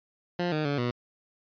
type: tone with pitch steps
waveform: 15% pulse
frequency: 175.9 / 153.6 / 143.1 / 121.8 Hz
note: F3 / D#3 / D3 / B2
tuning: +13 / -22 / -45 / -24 cents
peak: -20 dBFS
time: 0.39-0.91 s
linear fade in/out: 5 ms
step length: 130 ms
effects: resampled to 11025 Hz